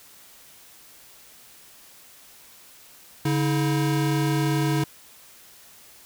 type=tone pair together; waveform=square; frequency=142.59 / 320.1 Hz; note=C#3 / D#4; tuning=+49 / +49 cents; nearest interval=octave + major second; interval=1400 cents; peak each=-23 / -26 dBFS; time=3.25-4.84 s; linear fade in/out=5 ms; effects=white hiss -50 dBFS RMS until 6.05 s